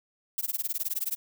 violet noise with tremolo, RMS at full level -28 dBFS, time 0.38-1.16 s, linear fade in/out 0 ms, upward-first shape sine, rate 19 Hz, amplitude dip 100%, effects none

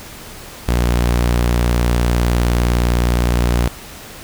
sawtooth tone, 59.6 Hz, A#1, 39 cents sharp, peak -9 dBFS, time 0.68-3.68 s, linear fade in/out 5 ms, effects pink hiss -35 dBFS RMS until 4.23 s

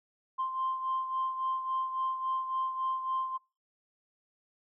sine beating tone pair, 1046.5 / 1050.1 Hz, C6 / C6, 0 / +6 cents, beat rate 3.6 Hz, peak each -30 / -37 dBFS, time 0.38-3.38 s, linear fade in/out 20 ms, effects noise-tail reverb RT60 0.3 s tail -24 dB re dry + tanh soft clip ceiling -24 dBFS

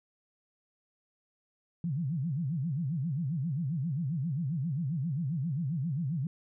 sine tone with vibrato, 150.3 Hz, D3, 40 cents sharp, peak -29 dBFS, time 1.84-6.27 s, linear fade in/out 2 ms, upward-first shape sine, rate 7.5 Hz, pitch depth 290 cents each way, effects none

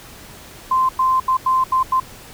sine tone bursts at uneven times, 1040 Hz, C6, 11 cents flat, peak -13 dBFS, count 6, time 0.71-0.89 / 0.99-1.2 / 1.28-1.37 / 1.46-1.64 / 1.72-1.83 / 1.92-2 s, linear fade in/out 5 ms, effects pink hiss -40 dBFS RMS until 2.33 s

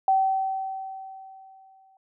sine tone with exponential decay, 768 Hz, G5, 36 cents flat, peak -16 dBFS, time 0.08-1.97 s, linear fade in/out 2 ms, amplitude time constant 410 ms, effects none

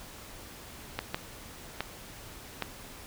clicks, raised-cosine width 0.3 ms, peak -14 dBFS, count 4, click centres 0.99 / 1.145 / 1.806 / 2.623 s, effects pink hiss -47 dBFS RMS until 3.06 s

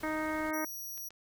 pink noise, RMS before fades -50 dBFS, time 0-0.51 s, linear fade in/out 5 ms
harmonic tone, 311.1 Hz, D#4, in tune, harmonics 1 / 2 / 3 / 4 / 5 / 6 / 7, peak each -35 / -38 / -40 / -41 / -42 / -43 / -43 dBFS, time 0.03-0.65 s, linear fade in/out 5 ms
5% pulse tone, 5780 Hz, F#8, 41 cents flat, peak -34 dBFS, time 0.53-1.09 s, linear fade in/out 10 ms
clicks, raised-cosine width 0.2 ms, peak -36 dBFS, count 2, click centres 0.977 / 1.106 s
effects none

